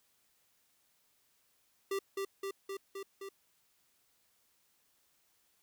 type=tone with echo; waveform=square; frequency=392 Hz; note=G4; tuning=in tune; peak=-33 dBFS; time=1.91-1.99 s; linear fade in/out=5 ms; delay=260 ms; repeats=5; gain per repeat=-2 dB; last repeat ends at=3.29 s; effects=white hiss -73 dBFS RMS until 5.62 s